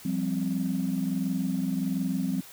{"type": "chord", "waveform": "sine", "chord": "F suspended second", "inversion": "none", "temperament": "equal", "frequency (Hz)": [174.61, 196, 261.6], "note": ["F3", "G3", "C4"], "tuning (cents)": [0, 0, 0], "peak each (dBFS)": [-30, -29, -29], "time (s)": [0.05, 2.41], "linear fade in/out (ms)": 5, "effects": ["tanh soft clip ceiling -18 dBFS", "white hiss -48 dBFS RMS until 2.52 s"]}